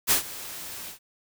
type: noise with ADSR envelope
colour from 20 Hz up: white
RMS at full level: -19 dBFS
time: 0.07-0.99 s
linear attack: 40 ms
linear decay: 110 ms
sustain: -19 dB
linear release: 110 ms
effects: none